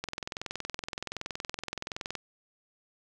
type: click train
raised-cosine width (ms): 0.2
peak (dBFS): -17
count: 46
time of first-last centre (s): 0.04-2.153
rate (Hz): 21.3
effects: none